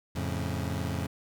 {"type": "chord", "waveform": "25% pulse", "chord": "F augmented", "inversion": "none", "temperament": "equal", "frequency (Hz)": [87.31, 110, 138.59], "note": ["F2", "A2", "C#3"], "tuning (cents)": [0, 0, 0], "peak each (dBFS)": [-29, -32, -32], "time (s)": [0.15, 1.07], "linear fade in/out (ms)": 10, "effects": []}